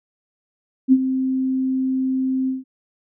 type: tone with ADSR envelope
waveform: sine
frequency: 261.6 Hz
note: C4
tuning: in tune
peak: -7 dBFS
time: 0.88-2.64 s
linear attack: 43 ms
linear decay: 50 ms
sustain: -11 dB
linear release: 160 ms
effects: none